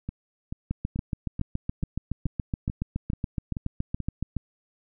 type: two click trains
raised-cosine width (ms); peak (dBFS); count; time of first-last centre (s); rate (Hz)
5; -15 / -19; 27 / 10; 0.71-4.367 / 0.09-4.003; 7.11 / 2.3
effects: none